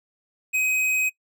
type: tone with tanh clipping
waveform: sine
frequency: 2523 Hz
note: D#7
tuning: 23 cents sharp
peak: -21 dBFS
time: 0.53-1.1 s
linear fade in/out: 20 ms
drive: 13 dB
effects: noise-tail reverb RT60 0.1 s tail -22 dB re dry